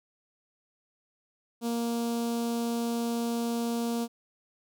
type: tone with notch filter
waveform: sawtooth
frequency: 234 Hz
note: A#3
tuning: 7 cents sharp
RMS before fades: -30 dBFS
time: 1.61-4.08 s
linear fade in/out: 50 ms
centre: 1900 Hz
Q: 0.66
effects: none